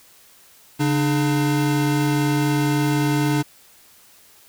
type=tone pair together; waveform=square; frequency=141.4 / 299.6 Hz; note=C#3 / D4; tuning=+35 / +35 cents; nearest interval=octave + minor second; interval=1300 cents; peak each=-21 dBFS; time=0.79-3.43 s; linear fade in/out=20 ms; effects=white hiss -51 dBFS RMS until 4.48 s